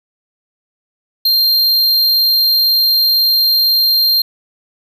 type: tone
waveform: square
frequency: 4186 Hz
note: C8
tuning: in tune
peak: -10 dBFS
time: 1.25-4.22 s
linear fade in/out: 5 ms
effects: 8-bit